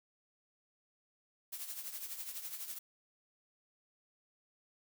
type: noise with tremolo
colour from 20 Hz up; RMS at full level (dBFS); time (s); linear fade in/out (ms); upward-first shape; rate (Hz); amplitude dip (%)
blue; -41; 1.52-2.79; 10; triangle; 12; 70
effects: none